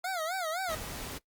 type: tone with vibrato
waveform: 25% pulse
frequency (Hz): 694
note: F5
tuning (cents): -11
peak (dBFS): -28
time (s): 0.04-0.75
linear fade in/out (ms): 5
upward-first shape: sine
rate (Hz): 3.9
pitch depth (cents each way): 180
type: noise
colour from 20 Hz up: pink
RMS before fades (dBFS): -40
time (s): 0.68-1.19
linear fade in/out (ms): 20
effects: noise-tail reverb RT60 0.1 s tail -19 dB re dry + Opus 48 kbps